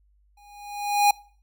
square tone with exponential growth, 820 Hz, G#5, 22 cents flat, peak -14 dBFS, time 0.37-1.11 s, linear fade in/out 5 ms, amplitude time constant 160 ms, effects noise-tail reverb RT60 0.5 s tail -24 dB re dry + added 50 Hz sine -59 dBFS peak until 1.42 s

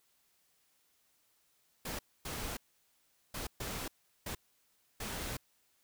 pink noise bursts at uneven times, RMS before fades -40 dBFS, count 6, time 1.85-1.99 / 2.25-2.57 / 3.34-3.47 / 3.6-3.88 / 4.26-4.35 / 5-5.37 s, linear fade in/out 5 ms, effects white hiss -73 dBFS RMS until 5.83 s

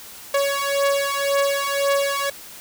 sawtooth beating tone pair, 558 / 559.9 Hz, C#5 / C#5, +11 / +17 cents, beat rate 1.9 Hz, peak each -18 dBFS, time 0.34-2.3 s, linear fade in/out 5 ms, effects white hiss -40 dBFS RMS until 2.6 s

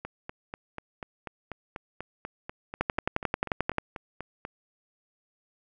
two click trains, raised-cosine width 0.5 ms, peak -21 / -10 dBFS, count 19 / 12, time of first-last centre 0.05-4.451 / 2.81-3.783 s, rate 4.09 / 11.3 Hz, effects none

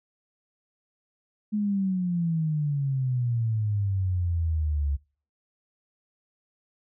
sine exponential sweep, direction down, 213.4 to 69.3 Hz, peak -23 dBFS, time 1.52-4.97 s, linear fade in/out 20 ms, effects noise-tail reverb RT60 0.4 s tail -24 dB re dry

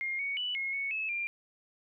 sine tone with pitch steps, 2127 / 2231 / 2966 / 2162 / 2215 / 2595 / 2387 Hz, C7 / C#7 / F#7 / C#7 / C#7 / E7 / D7, +28 / +11 / +4 / -44 / -2 / -28 / +28 cents, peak -31 dBFS, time 0.01-1.27 s, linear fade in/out 0 ms, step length 180 ms, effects none

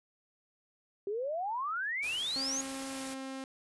sine exponential sweep, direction up, 386 to 6790 Hz, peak -32 dBFS, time 1.07-2.61 s, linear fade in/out 2 ms
white noise, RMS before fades -43 dBFS, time 2.02-3.15 s, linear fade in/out 20 ms
sawtooth tone with pitch glide, 268.6 to 266.3 Hz, C4 to C4, +46 to +31 cents, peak -35 dBFS, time 2.36-3.44 s, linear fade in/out 0 ms, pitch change -15 cents, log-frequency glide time 2.93-3.01 s
effects resampled to 24000 Hz

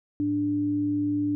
sine tone pair together, 108.88 / 293.7 Hz, A2 / D4, -18 / 0 cents, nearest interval octave + perfect fourth, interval 1718 cents, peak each -34 / -23 dBFS, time 0.2-1.35 s, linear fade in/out 0 ms, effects none

